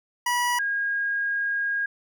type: tone pair in turn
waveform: 25% pulse / sine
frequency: 972 / 1630.5 Hz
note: B5 / G#6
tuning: -28 / -32 cents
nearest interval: major sixth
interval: 896 cents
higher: second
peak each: -18 / -23 dBFS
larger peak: first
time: 0.26-0.59 / 0.59-1.86 s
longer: second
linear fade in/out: 5 ms
effects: none